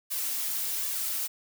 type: noise with flanger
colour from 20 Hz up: blue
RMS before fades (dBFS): -31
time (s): 0.1-1.28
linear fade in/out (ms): 20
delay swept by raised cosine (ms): 1.7 to 4.8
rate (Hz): 1.3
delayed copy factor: +0.6
effects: none